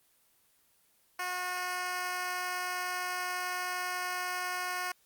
10% pulse tone with high-pass filter, 362.1 Hz, F#4, 37 cents flat, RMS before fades -35 dBFS, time 1.19-4.92 s, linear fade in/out 5 ms, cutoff 750 Hz, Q 0.85, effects white hiss -68 dBFS RMS until 5.05 s + Opus 24 kbps

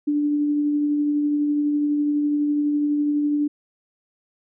sine tone with tremolo, 293.7 Hz, D4, in tune, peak -17 dBFS, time 0.07-3.48 s, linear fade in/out 10 ms, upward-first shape triangle, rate 12 Hz, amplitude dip 25%, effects none

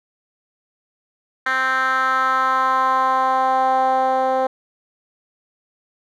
10% pulse tone with band-pass filter sweep, 261.4 Hz, C4, 1 cent flat, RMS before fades -18 dBFS, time 1.46-4.47 s, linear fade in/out 5 ms, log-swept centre 1700 to 620 Hz, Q 3.2, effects none

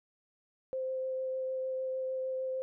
sine tone with vibrato, 521 Hz, C5, 7 cents flat, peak -32 dBFS, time 0.73-2.62 s, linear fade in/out 0 ms, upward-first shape triangle, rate 6.6 Hz, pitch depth 10 cents each way, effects none

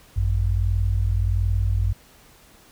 sine tone pair together, 52.92 / 94.3 Hz, G#1 / F#2, +33 / +33 cents, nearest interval minor seventh, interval 1000 cents, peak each -21 dBFS, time 0.16-1.93 s, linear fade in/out 10 ms, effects pink hiss -52 dBFS RMS until 2.71 s

